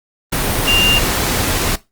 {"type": "tone in noise", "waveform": "sine", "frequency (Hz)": 2794, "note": "F7", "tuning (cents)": 0, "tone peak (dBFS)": -11, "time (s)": [0.67, 0.99], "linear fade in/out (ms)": 10, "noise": "pink", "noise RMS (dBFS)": -17, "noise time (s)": [0.32, 1.76], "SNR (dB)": 3, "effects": ["noise-tail reverb RT60 0.2 s tail -17 dB re dry", "Opus 32 kbps"]}